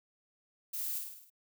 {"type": "noise with echo", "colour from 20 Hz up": "violet", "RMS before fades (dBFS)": -38, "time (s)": [0.73, 0.99], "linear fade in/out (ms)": 10, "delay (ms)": 52, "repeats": 6, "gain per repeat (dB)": -4, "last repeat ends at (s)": 1.302, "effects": []}